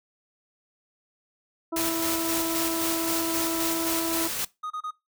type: harmonic tone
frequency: 329.6 Hz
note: E4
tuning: in tune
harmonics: 1 / 2 / 3 / 4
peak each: -28 / -34 / -38 / -40 dBFS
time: 1.72-4.28 s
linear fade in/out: 10 ms
type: noise with tremolo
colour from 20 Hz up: white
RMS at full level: -28 dBFS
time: 1.76-4.45 s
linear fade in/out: 5 ms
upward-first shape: square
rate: 3.8 Hz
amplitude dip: 30%
type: tone bursts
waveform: triangle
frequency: 1244.5 Hz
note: D#6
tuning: in tune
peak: -28 dBFS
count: 3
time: 4.63-4.91 s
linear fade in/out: 10 ms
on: 74 ms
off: 29 ms
effects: noise-tail reverb RT60 0.2 s tail -20 dB re dry